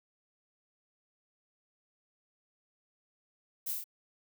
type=noise with echo; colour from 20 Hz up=violet; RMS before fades=-36 dBFS; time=3.66-3.73 s; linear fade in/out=10 ms; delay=28 ms; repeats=4; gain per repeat=-2 dB; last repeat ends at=3.842 s; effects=none